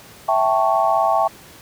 sine chord, A dominant seventh, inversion second, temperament equal, 659.3 / 784 / 880 / 1108.7 Hz, E5 / G5 / A5 / C#6, 0 / 0 / 0 / 0 cents, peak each -19 / -19 / -21 / -21 dBFS, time 0.28-1.28 s, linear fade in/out 10 ms, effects pink hiss -43 dBFS RMS until 1.61 s + high-pass 80 Hz 12 dB/octave

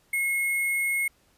sine tone with sample-and-hold, 2167 Hz, C#7, 40 cents flat, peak -23 dBFS, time 0.13-1.08 s, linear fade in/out 5 ms, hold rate 11025 Hz, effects pink hiss -64 dBFS RMS until 1.37 s + resampled to 32000 Hz

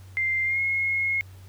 sine tone with pitch glide, 2093 to 2161 Hz, C7 to C#7, 0 to -45 cents, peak -22 dBFS, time 0.17-1.21 s, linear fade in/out 0 ms, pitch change +55 cents, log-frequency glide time 0.45-0.6 s, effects added 94 Hz sine -43 dBFS peak until 1.48 s + pink hiss -56 dBFS RMS until 1.48 s

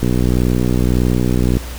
click train, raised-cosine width 3 ms, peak -3 dBFS, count 96, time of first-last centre 0.03-1.57 s, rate 61.7 Hz, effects added 60 Hz sine -26 dBFS peak until 1.78 s + pink hiss -33 dBFS RMS until 1.78 s

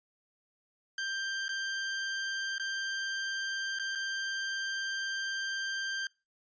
sawtooth tone with dropouts, 1578 Hz, G6, 11 cents sharp, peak -29 dBFS, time 0.98-6.07 s, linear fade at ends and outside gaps 2 ms, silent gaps 1.482-1.491 / 2.582-2.597 / 3.788-3.796 / 3.952-3.956 s, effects noise-tail reverb RT60 0.3 s tail -25 dB re dry + resampled to 16000 Hz

